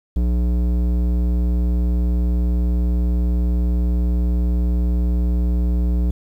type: tone with low-pass filter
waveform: square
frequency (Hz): 60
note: B1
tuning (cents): -49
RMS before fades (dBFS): -18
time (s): 0.16-6.11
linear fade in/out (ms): 5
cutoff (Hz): 330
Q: 0.67
effects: 8-bit